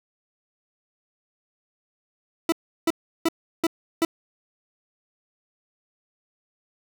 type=tone bursts; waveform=40% pulse; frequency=329.6 Hz; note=E4; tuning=in tune; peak=-17 dBFS; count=5; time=2.49-4.05 s; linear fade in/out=2 ms; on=32 ms; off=350 ms; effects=none